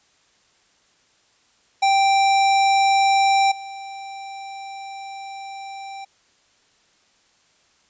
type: tone with level steps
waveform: square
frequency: 784 Hz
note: G5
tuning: in tune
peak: -15 / -33 dBFS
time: 1.82-6.05 s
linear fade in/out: 10 ms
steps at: 3.51 s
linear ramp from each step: 10 ms
effects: white hiss -60 dBFS RMS until 7.89 s + resampled to 16000 Hz